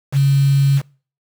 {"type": "tone with quantisation", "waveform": "sine", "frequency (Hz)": 138.59, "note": "C#3", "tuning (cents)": 0, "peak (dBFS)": -10, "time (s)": [0.12, 0.82], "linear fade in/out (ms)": 50, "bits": 5, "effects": ["noise-tail reverb RT60 0.4 s tail -24 dB re dry"]}